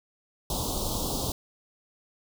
pink band-stop noise, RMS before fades -30 dBFS, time 0.5-1.32 s, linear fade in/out 2 ms, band 1100 to 3300 Hz, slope 48 dB/octave, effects none

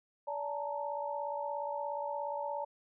sine tone cluster, 576 / 863 / 920 Hz, D5 / A5 / A#5, -34 / -34 / -23 cents, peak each -38 / -40 / -39 dBFS, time 0.27-2.65 s, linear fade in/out 10 ms, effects none

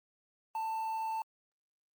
triangle tone with quantisation, 889 Hz, A5, 18 cents sharp, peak -31 dBFS, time 0.55-1.22 s, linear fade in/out 2 ms, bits 9, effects Opus 32 kbps

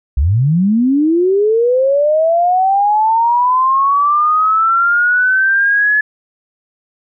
sine linear sweep, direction up, 58.9 to 1715 Hz, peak -9 dBFS, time 0.17-6.01 s, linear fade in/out 5 ms, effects none

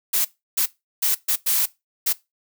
blue noise bursts at uneven times, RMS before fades -20 dBFS, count 6, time 0.13-0.25 / 0.57-0.66 / 1.02-1.15 / 1.28-1.36 / 1.46-1.66 / 2.06-2.13 s, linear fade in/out 10 ms, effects noise-tail reverb RT60 0.2 s tail -19 dB re dry

